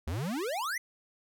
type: exponential sweep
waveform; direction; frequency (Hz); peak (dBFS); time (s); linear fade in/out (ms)
square; up; 70.3 to 2093; -32; 0.07-0.78; 5
effects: none